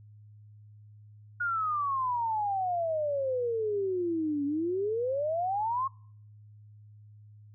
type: exponential two-way sweep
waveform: sine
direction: down then up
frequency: 1449 to 280 to 1096 Hz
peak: -27 dBFS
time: 1.4-5.88 s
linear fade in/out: 10 ms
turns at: 4.45 s
effects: noise-tail reverb RT60 0.6 s tail -26 dB re dry + added 105 Hz sine -50 dBFS peak until 7.54 s